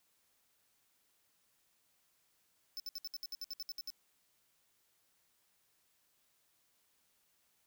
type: tone bursts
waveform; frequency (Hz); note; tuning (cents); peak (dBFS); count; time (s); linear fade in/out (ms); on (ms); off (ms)
square; 5274; E8; 0; -40; 13; 2.77-3.902; 0; 28; 64
effects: white hiss -75 dBFS RMS until 7.66 s